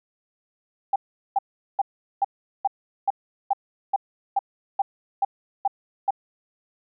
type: tone bursts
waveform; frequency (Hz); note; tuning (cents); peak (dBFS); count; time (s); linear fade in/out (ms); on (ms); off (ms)
sine; 792; G5; +18; -17; 13; 0.93-6.107; 5; 29; 400
effects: none